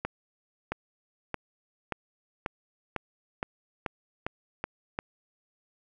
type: accelerating click train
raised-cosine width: 0.5 ms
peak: -15 dBFS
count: 11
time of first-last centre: 0.05-4.989 s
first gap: 670 ms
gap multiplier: 0.93
effects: none